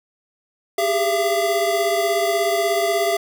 square tone cluster, 395.3 / 411.8 / 676 Hz, G4 / G#4 / E5, +15 / -15 / +43 cents, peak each -24 / -27 / -20 dBFS, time 0.78-3.17 s, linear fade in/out 5 ms, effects none

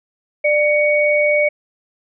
sine tone pair together, 594 / 2239 Hz, D5 / C#7, +20 / +17 cents, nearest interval octave + major seventh, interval 2297 cents, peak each -14 / -16 dBFS, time 0.44-1.49 s, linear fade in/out 10 ms, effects none

